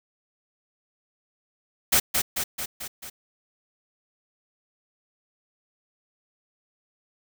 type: noise with echo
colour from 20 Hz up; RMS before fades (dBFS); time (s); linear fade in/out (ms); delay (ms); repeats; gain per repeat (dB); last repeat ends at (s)
white; -19; 1.92-2; 10; 220; 5; -4; 3.1
effects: none